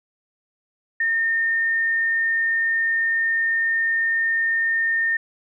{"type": "tone", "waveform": "sine", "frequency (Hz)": 1822, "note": "A#6", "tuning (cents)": -40, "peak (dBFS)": -18, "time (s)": [1, 5.17], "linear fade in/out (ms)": 5, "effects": []}